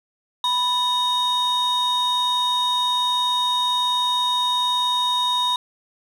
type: tone pair together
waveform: triangle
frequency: 987.8 / 3729 Hz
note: B5 / A#7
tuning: 0 / 0 cents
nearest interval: octave + major seventh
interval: 2300 cents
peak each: -18 dBFS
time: 0.44-5.56 s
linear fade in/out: 2 ms
effects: tanh soft clip ceiling -14 dBFS